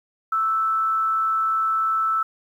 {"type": "tone with amplitude modulation", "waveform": "sine", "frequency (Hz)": 1318.5, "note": "E6", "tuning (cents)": 0, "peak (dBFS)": -17, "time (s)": [0.32, 2.23], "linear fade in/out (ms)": 5, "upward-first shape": "sine", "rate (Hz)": 200, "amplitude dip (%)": 35, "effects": ["9-bit"]}